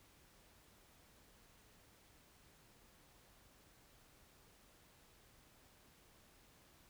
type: silence
effects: pink hiss -67 dBFS RMS until 6.89 s